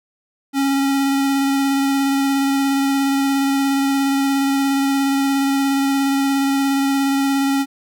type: tone with vibrato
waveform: square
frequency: 274.7 Hz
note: C#4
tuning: 16 cents flat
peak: -16 dBFS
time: 0.53-7.66 s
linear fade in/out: 50 ms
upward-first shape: square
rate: 17 Hz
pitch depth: 10 cents each way
effects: none